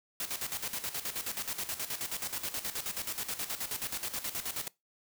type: noise with tremolo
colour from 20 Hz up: white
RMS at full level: -35 dBFS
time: 0.2-4.68 s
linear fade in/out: 2 ms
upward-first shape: square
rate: 9.4 Hz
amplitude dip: 70%
effects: noise-tail reverb RT60 0.2 s tail -22 dB re dry